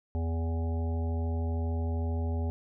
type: harmonic tone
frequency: 82.41 Hz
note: E2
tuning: in tune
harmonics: 1 / 3 / 5 / 7 / 9 / 10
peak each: -28 / -38 / -42 / -45 / -47 / -48 dBFS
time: 0.15-2.5 s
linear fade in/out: 0 ms
effects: none